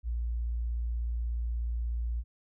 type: tone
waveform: sine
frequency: 58.27 Hz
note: A#1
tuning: in tune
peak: -29 dBFS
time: 0.03-2.24 s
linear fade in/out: 50 ms
effects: none